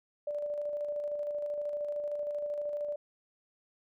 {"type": "tone with tremolo", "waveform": "sine", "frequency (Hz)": 587.3, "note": "D5", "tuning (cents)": 0, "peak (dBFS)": -31, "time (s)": [0.27, 2.96], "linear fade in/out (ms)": 5, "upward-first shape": "square", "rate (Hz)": 13, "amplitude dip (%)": 30, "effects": []}